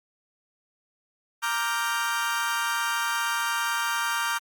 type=chord; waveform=35% pulse; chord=G minor seventh; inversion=first; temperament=equal; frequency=932.3 / 1174.7 / 1396.9 / 1568 Hz; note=Bb5 / D6 / F6 / G6; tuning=0 / 0 / 0 / 0 cents; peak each=-29 dBFS; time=1.42-4.39 s; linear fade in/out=20 ms; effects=Opus 32 kbps